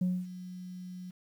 sine tone with ADSR envelope, 181.8 Hz, F#3, 30 cents flat, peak -23 dBFS, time 0.01-1.11 s, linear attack 7 ms, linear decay 240 ms, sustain -17 dB, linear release 10 ms, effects tanh soft clip ceiling -24 dBFS + 10-bit

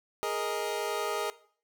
25% pulse chord, Ab suspended second, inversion none, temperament equal, 415.3 / 466.2 / 622.3 Hz, Ab4 / Bb4 / Eb5, 0 / 0 / 0 cents, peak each -30 / -31 / -32 dBFS, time 0.23-1.3 s, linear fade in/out 0 ms, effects noise-tail reverb RT60 0.5 s tail -18 dB re dry

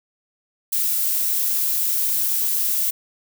violet noise, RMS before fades -21 dBFS, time 0.72-2.91 s, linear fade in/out 10 ms, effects none

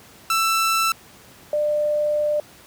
sawtooth / sine tone pair in turn, 1330 / 596.7 Hz, E6 / D5, +15 / +27 cents, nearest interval octave + major second, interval 1388 cents, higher first, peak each -14 / -18 dBFS, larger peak first, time 0.3-0.92 / 1.53-2.4 s, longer second, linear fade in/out 2 ms, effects pink hiss -47 dBFS RMS until 2.66 s + high-pass 80 Hz 12 dB/octave

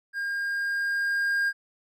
triangle tone with level ramp, 1613 Hz, G6, 49 cents sharp, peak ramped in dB -26 to -20 dBFS, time 0.13-1.53 s, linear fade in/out 50 ms, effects none

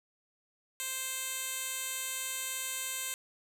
10% pulse tone with band-pass filter, 523.3 Hz, C5, in tune, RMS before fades -37 dBFS, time 0.8-3.14 s, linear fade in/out 0 ms, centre 9600 Hz, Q 0.98, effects 10-bit

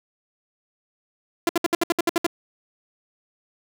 sawtooth tone bursts, 340.8 Hz, F4, 42 cents flat, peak -13 dBFS, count 10, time 1.47-2.266 s, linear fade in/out 2 ms, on 22 ms, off 64 ms, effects none

